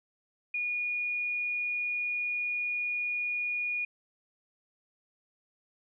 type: tone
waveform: sine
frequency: 2445 Hz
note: D#7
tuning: 31 cents flat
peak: -29 dBFS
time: 0.54-3.85 s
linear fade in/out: 5 ms
effects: none